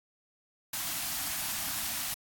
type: band-stop noise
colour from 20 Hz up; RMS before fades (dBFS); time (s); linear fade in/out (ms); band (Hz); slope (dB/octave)
white; -34; 0.73-2.14; 5; 320 to 620; 96
effects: AAC 64 kbps